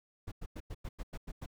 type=noise bursts; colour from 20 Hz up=brown; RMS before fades=-40 dBFS; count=9; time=0.27-1.462 s; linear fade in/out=10 ms; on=48 ms; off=95 ms; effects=none